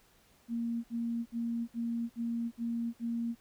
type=tone bursts; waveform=sine; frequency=233.1 Hz; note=A#3; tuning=in tune; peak=-31 dBFS; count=7; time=0.48-3.354 s; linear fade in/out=50 ms; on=360 ms; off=59 ms; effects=pink hiss -65 dBFS RMS until 3.4 s